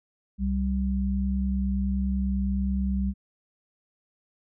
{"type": "tone pair together", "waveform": "sine", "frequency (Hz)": [65.52, 195.1], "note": ["C2", "G3"], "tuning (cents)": [3, -8], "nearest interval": "octave + perfect fifth", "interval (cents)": 1889, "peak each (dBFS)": -26, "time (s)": [0.38, 3.14], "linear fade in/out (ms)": 50, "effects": []}